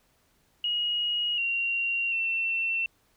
sine tone with pitch steps, 2889 / 2757 / 2696 Hz, F#7 / F7 / E7, -42 / -23 / +38 cents, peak -25 dBFS, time 0.64-2.86 s, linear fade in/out 2 ms, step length 740 ms, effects pink hiss -67 dBFS RMS until 3.16 s

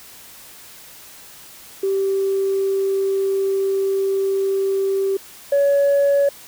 sine tone pair in turn, 389.2 / 563.3 Hz, G4 / C#5, -12 / +28 cents, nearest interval tritone, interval 640 cents, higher second, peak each -16 / -11 dBFS, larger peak second, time 1.83-5.17 / 5.52-6.29 s, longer first, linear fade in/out 5 ms, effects tanh soft clip ceiling -11 dBFS + white hiss -42 dBFS RMS until 6.47 s

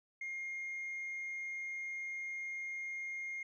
sine tone, 2129 Hz, C7, 30 cents sharp, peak -37 dBFS, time 0.21-3.43 s, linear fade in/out 5 ms, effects tanh soft clip ceiling -37 dBFS

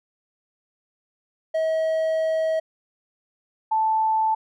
triangle / sine tone pair in turn, 640 / 878.6 Hz, D#5 / A5, +49 / -3 cents, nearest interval perfect fourth, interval 548 cents, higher second, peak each -18 dBFS, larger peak neither, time 1.54-2.6 / 3.71-4.35 s, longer first, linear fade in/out 10 ms, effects none

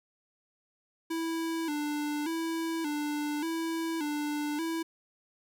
square tone with vibrato, 311.7 Hz, D#4, 3 cents sharp, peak -31 dBFS, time 1.1-4.83 s, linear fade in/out 10 ms, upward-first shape square, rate 0.86 Hz, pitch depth 90 cents each way, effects none

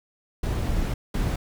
brown noise bursts at uneven times, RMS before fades -25 dBFS, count 2, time 0.43-0.94 / 1.14-1.36 s, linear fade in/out 5 ms, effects none

